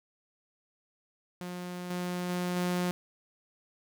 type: tone with level steps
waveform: sawtooth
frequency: 178.6 Hz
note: F3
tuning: 39 cents sharp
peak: -33 / -28 / -26 / -24 dBFS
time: 1.41-2.91 s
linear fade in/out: 0 ms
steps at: 1.9 / 2.29 / 2.56 s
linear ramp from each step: 5 ms
effects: none